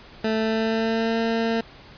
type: tone with pitch glide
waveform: 20% pulse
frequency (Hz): 220 to 227.5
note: A3 to A#3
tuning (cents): 0 to -42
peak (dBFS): -16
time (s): 0.24-1.61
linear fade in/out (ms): 5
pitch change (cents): +58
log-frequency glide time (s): 0.34-1.19
effects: pink hiss -46 dBFS RMS until 1.97 s + resampled to 11025 Hz